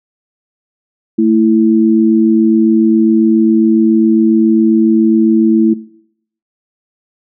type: tone pair together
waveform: sine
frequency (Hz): 222.3 / 329.6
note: A3 / E4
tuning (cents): +18 / 0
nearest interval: perfect fifth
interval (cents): 682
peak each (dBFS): -10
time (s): 1.18-5.74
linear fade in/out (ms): 10
effects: noise-tail reverb RT60 0.7 s tail -19 dB re dry